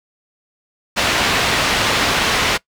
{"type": "low-pass noise", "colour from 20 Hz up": "white", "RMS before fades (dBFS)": -17, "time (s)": [0.96, 2.58], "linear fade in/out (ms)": 20, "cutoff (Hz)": 3300, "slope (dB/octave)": 12, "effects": ["noise-tail reverb RT60 0.1 s tail -21 dB re dry"]}